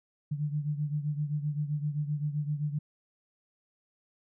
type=beating tone pair; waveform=sine; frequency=146.83 / 154.53 Hz; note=D3 / D#3; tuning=0 / -12 cents; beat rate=7.7 Hz; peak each=-30 / -35 dBFS; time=0.31-2.79 s; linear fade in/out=10 ms; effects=none